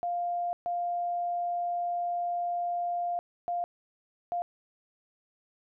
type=tone bursts at uneven times; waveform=sine; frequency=700 Hz; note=F5; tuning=4 cents sharp; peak=-28 dBFS; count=4; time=0.03-0.53 / 0.66-3.19 / 3.48-3.64 / 4.32-4.42 s; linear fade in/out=0 ms; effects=none